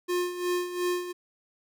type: tone with tremolo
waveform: square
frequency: 356.2 Hz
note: F4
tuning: 34 cents sharp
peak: -25 dBFS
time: 0.08-1.13 s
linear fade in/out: 20 ms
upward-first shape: sine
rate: 2.8 Hz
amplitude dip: 70%
effects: none